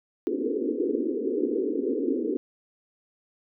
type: band-pass noise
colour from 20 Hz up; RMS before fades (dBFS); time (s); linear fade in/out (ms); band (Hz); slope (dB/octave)
white; -27; 0.27-2.37; 0; 240 to 470; 96
effects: none